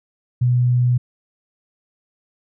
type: tone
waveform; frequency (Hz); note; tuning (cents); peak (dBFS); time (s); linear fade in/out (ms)
sine; 123.47; B2; 0; -13; 0.41-0.98; 10
effects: none